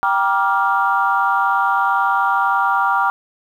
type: chord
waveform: sine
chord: G minor seventh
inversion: none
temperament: equal with one note detuned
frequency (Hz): 784 / 953 / 1174.7 / 1396.9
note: G5 / Bb5 / D6 / F6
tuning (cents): 0 / +38 / 0 / 0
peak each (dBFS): -19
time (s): 0.03-3.1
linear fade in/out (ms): 0
effects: tanh soft clip ceiling -4 dBFS + 8-bit